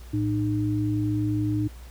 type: tone pair together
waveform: sine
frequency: 111.3 / 304.6 Hz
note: A2 / D#4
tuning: +20 / -37 cents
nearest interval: octave + perfect fourth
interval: 1743 cents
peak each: -25 dBFS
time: 0.13-1.68 s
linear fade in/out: 10 ms
effects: added 60 Hz sine -40 dBFS peak until 1.9 s + pink hiss -52 dBFS RMS until 1.9 s